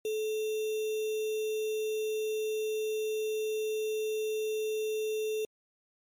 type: tone with sample-and-hold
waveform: sine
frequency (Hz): 433.2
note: A4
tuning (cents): -27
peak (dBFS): -29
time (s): 0.05-5.45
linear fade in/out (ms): 2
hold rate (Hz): 3150
effects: MP3 64 kbps